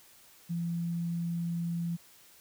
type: tone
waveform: sine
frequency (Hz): 170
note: F3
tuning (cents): -46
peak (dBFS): -30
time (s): 0.49-1.97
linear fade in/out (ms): 20
effects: white hiss -58 dBFS RMS until 2.4 s